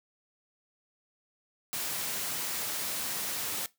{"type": "noise", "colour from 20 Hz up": "white", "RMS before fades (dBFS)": -34, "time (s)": [1.73, 3.66], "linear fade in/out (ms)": 0}
{"type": "noise with exponential growth", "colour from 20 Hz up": "pink", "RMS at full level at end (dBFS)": -43, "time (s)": [3.06, 3.17], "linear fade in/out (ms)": 0, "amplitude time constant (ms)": 23}
{"effects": ["noise-tail reverb RT60 0.2 s tail -19 dB re dry", "high-pass 100 Hz 12 dB/octave"]}